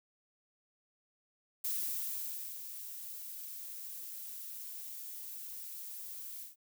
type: noise with ADSR envelope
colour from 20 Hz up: violet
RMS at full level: -35 dBFS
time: 1.64-6.56 s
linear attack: 7 ms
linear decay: 930 ms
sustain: -10 dB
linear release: 150 ms
effects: none